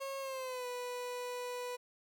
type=tone with pitch glide; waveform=30% pulse; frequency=544 to 493.1 Hz; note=C#5 to B4; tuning=-33 to -3 cents; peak=-36 dBFS; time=0-1.77 s; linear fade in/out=20 ms; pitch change=-170 cents; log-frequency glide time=0.2-0.67 s; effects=none